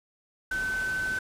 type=tone in noise; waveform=sine; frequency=1523 Hz; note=F#6; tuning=50 cents sharp; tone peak=-27 dBFS; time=0.51-1.19 s; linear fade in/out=5 ms; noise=pink; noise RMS=-40 dBFS; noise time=0.51-1.19 s; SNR=+10 dB; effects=low-pass 11000 Hz 12 dB/octave